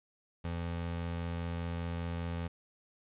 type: tone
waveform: 25% pulse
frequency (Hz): 85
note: F2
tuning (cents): -46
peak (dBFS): -31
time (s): 0.44-2.48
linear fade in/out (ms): 10
effects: resampled to 8000 Hz + 11-bit